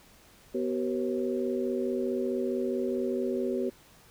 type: tone cluster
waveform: sine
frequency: 247.2 / 381.4 / 476.4 / 541 Hz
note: B3 / G4 / A#4 / C#5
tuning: +2 / -47 / +38 / -42 cents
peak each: -32 / -30 / -36 / -36 dBFS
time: 0.54-3.7 s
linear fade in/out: 10 ms
effects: pink hiss -57 dBFS RMS until 4.1 s